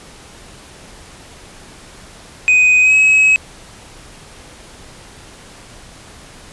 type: tone with pitch glide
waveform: triangle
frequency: 2500 to 2558 Hz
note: D#7 to D#7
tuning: +8 to +47 cents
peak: -6 dBFS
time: 2.48-3.36 s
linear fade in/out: 0 ms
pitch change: +39 cents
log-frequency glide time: 2.81-2.94 s
effects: pink hiss -39 dBFS RMS until 6.52 s + resampled to 24000 Hz